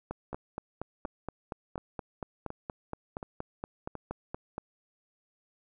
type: two click trains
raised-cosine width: 1 ms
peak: -24 / -21 dBFS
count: 6 / 20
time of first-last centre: 0.33-3.953 / 0.11-4.581 s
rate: 1.38 / 4.25 Hz
effects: none